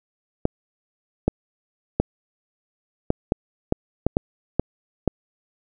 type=clicks; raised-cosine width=2 ms; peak=-4 dBFS; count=10; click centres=0.454 / 1.28 / 2 / 3.104 / 3.321 / 3.724 / 4.066 / 4.169 / 4.596 / 5.077 s; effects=none